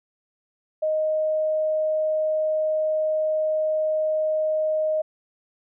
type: tone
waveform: sine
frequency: 622.3 Hz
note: D#5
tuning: in tune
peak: -20 dBFS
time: 0.82-5.02 s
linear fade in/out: 10 ms
effects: none